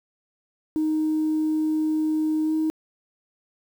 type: tone with pitch glide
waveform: sine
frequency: 311.1 to 314.7 Hz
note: D#4 to D#4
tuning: 0 to +20 cents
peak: -19 dBFS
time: 0.76-2.7 s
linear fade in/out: 0 ms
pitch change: +20 cents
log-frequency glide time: 2.44-2.54 s
effects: tanh soft clip ceiling -17 dBFS + 8-bit